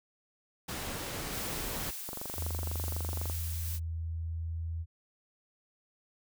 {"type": "noise", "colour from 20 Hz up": "pink", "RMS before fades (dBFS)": -38, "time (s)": [0.68, 1.91], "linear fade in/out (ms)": 10}
{"type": "noise with tremolo", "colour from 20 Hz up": "blue", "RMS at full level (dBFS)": -40, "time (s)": [1.3, 3.8], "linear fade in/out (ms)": 50, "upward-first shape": "triangle", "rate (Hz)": 2.1, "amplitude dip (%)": 25}
{"type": "click train", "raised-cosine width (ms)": 1, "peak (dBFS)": -26, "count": 30, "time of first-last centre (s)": [2.09, 3.298], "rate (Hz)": 24}
{"type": "tone with pitch glide", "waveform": "sine", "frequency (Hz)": [81.5, 82.4], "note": ["E2", "E2"], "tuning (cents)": [-19, 0], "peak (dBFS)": -33, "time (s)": [2.35, 4.86], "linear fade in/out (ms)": 50, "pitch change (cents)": 19, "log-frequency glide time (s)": [2.95, 4.7]}
{"effects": []}